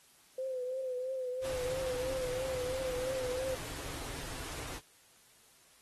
sine tone with vibrato, 513 Hz, C5, 34 cents flat, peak -34 dBFS, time 0.38-3.55 s, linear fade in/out 5 ms, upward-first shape triangle, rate 3 Hz, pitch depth 60 cents each way
pink band-stop noise, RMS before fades -43 dBFS, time 1.41-4.81 s, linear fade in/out 50 ms, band 170 to 250 Hz, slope 96 dB/octave
effects white hiss -63 dBFS RMS until 5.81 s + AAC 32 kbps

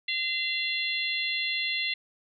harmonic tone, 687 Hz, F5, 29 cents flat, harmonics 3 / 4 / 5 / 6, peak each -31 / -32 / -33 / -34 dBFS, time 0.08-1.94 s, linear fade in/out 5 ms, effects none

